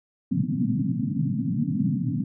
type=band-pass noise; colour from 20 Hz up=white; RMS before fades=-25 dBFS; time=0.31-2.24 s; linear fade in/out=5 ms; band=110 to 270 Hz; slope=96 dB/octave; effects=none